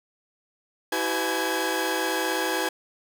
sawtooth tone cluster, 326.6 / 382.4 / 504 / 850 / 1641 Hz, E4 / G4 / B4 / G#5 / G#6, -16 / -43 / +35 / +40 / -21 cents, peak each -27 dBFS, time 0.92-2.69 s, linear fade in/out 5 ms, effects none

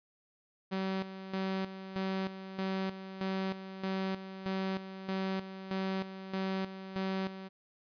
sawtooth tone with tremolo, 190.8 Hz, G3, 47 cents flat, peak -28 dBFS, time 0.71-7.49 s, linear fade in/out 20 ms, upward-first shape square, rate 1.6 Hz, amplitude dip 70%, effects resampled to 11025 Hz

